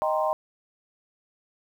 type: chord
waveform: sine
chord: C minor seventh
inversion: first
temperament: equal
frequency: 622.3 / 784 / 932.3 / 1046.5 Hz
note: Eb5 / G5 / Bb5 / C6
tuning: 0 / 0 / 0 / 0 cents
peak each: -25 / -29 / -30 / -29 dBFS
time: 0.02-0.33 s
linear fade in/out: 0 ms
effects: 9-bit